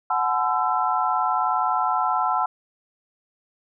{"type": "tone cluster", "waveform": "sine", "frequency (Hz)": [738, 857, 1019, 1334], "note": ["F#5", "A5", "C6", "E6"], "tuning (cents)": [-5, -46, -46, 20], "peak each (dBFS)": -25, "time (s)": [0.1, 2.46], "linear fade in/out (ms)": 5, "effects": []}